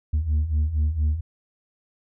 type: beating tone pair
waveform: sine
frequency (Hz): 73.42 / 77.72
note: D2 / D#2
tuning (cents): 0 / -1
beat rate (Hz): 4.3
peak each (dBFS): -23 / -19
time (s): 0.13-1.21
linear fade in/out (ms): 10
effects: tanh soft clip ceiling -17 dBFS